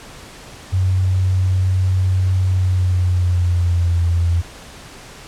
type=tone with pitch glide; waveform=sine; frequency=93.3 to 85.56 Hz; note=F#2 to F2; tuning=+15 to -35 cents; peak=-13 dBFS; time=0.72-4.42 s; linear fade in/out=20 ms; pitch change=-150 cents; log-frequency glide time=2.48-4.03 s; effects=pink hiss -38 dBFS RMS until 5.27 s + low-pass 9000 Hz 12 dB/octave